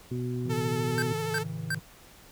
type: harmonic tone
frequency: 123.7 Hz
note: B2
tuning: 3 cents sharp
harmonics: 1 / 2 / 3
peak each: -31 / -34 / -36 dBFS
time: 0.11-1.13 s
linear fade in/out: 5 ms
type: chord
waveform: triangle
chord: A major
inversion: none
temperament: equal with one note detuned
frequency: 110 / 138.59 / 161.24 Hz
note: A2 / C#3 / E3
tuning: 0 / 0 / -38 cents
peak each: -37 / -37 / -33 dBFS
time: 0.45-1.8 s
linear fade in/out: 10 ms
type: tone with vibrato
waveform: sawtooth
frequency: 440 Hz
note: A4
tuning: in tune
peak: -27 dBFS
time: 0.49-1.44 s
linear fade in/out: 20 ms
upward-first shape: sine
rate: 13 Hz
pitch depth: 31 cents each way
type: tone bursts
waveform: square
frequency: 1568 Hz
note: G6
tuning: in tune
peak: -28 dBFS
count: 3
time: 0.98-1.746 s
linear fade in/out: 0 ms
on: 42 ms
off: 320 ms
effects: pink hiss -53 dBFS RMS until 2.31 s